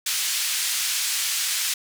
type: band-pass noise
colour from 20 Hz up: white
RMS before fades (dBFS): -25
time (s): 0.06-1.74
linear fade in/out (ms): 5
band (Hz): 2100 to 9000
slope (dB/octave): 12
effects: none